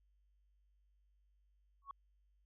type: tone with exponential growth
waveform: sine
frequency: 1108 Hz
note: C#6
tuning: 1 cent flat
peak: -39 dBFS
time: 1.82-1.91 s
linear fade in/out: 2 ms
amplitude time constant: 18 ms
effects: tanh soft clip ceiling -37 dBFS + added 50 Hz sine -70 dBFS peak until 2.45 s